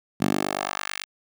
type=tone with high-pass filter sweep; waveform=10% pulse; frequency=49 Hz; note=G1; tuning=in tune; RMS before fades=-27 dBFS; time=0.2-1.05 s; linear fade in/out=20 ms; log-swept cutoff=180 to 2600 Hz; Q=1.4; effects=none